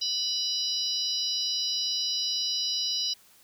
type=harmonic tone with a mistuned harmonic; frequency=987.8 Hz; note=B5; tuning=in tune; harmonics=3 / 4 / 5 / 6; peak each=-35 / -31 / -30 / -34 dBFS; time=0.01-3.14 s; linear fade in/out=10 ms; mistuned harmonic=6; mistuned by=-96 cents; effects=white hiss -58 dBFS RMS until 3.43 s

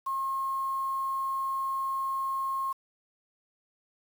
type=tone with quantisation; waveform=sine; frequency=1075 Hz; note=C6; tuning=47 cents sharp; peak=-28 dBFS; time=0.06-2.73 s; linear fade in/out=10 ms; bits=8; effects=none

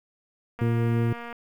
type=click train; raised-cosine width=0.5 ms; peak=-24 dBFS; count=175; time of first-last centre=0.59-1.327 s; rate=236 Hz
type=harmonic tone; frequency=116.54 Hz; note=A#2; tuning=in tune; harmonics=1 / 2 / 3 / 4; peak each=-22 / -28 / -32 / -34 dBFS; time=0.61-1.13 s; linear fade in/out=5 ms
effects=9-bit

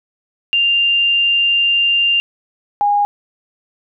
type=tone pair in turn; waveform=sine; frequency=2792 / 819.3 Hz; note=F7 / G#5; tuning=-1 / -24 cents; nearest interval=octave + major sixth; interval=2123 cents; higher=first; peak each=-11 dBFS; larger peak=neither; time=0.53-2.2 / 2.81-3.05 s; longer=first; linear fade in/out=0 ms; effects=none

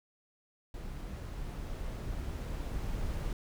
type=noise with level ramp; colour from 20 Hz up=brown; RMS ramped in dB=-41 to -35 dBFS; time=0.74-3.33 s; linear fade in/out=2 ms; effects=none

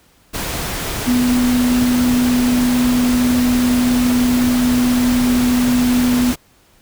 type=tone in noise; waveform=sine; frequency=246.9 Hz; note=B3; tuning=in tune; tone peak=-12 dBFS; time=1.06-6.33 s; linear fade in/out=20 ms; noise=pink; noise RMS=-23 dBFS; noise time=0.33-6.36 s; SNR=+8 dB; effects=pink hiss -53 dBFS RMS until 6.81 s

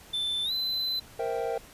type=tone with pitch glide; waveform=triangle; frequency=3534 to 4036 Hz; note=A7 to B7; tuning=+7 to +37 cents; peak=-26 dBFS; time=0.13-1 s; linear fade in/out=10 ms; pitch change=+230 cents; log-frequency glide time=0.44-0.52 s
type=chord; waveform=triangle; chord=C dominant seventh; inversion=third; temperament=equal; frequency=466.2 / 523.3 / 659.3 / 784 Hz; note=Bb4 / C5 / E5 / G5; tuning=0 / 0 / 0 / 0 cents; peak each=-29 / -33 / -33 / -33 dBFS; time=1.19-1.58 s; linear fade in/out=5 ms
effects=pink hiss -51 dBFS RMS until 1.73 s + resampled to 32000 Hz

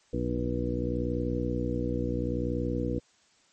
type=harmonic tone; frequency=60.7 Hz; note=B1; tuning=29 cents flat; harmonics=1 / 2 / 3 / 4 / 5 / 6 / 8; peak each=-34 / -34 / -38 / -34 / -34 / -38 / -34 dBFS; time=0.13-2.99 s; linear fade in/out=5 ms; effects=white hiss -64 dBFS RMS until 3.52 s + MP3 32 kbps

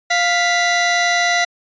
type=tone pair together; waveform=sawtooth; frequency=699.3 / 1978 Hz; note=F5 / B6; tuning=+2 / +2 cents; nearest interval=octave + tritone; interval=1800 cents; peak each=-13 dBFS; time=0.1-1.45 s; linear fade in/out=10 ms; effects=resampled to 16000 Hz

